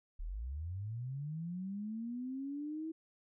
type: linear sweep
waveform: sine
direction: up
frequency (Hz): 33.78 to 325.2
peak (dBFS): -38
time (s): 0.19-2.92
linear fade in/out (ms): 10
effects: none